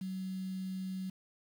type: tone with quantisation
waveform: sine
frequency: 188.1 Hz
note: F#3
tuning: 29 cents sharp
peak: -36 dBFS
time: 0.01-1.1 s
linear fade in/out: 5 ms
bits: 9
effects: none